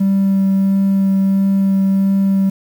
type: tone with vibrato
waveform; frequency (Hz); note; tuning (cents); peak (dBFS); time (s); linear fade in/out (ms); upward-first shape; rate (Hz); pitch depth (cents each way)
triangle; 194.5; G3; -13; -8; 0-2.5; 10; sine; 1.5; 9
effects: tanh soft clip ceiling -6 dBFS + 7-bit